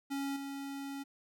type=tone with level steps; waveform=square; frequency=277.2 Hz; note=C#4; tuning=in tune; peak=-35 / -40 dBFS; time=0.1-1.04 s; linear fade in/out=20 ms; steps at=0.36 s; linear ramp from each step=5 ms; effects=none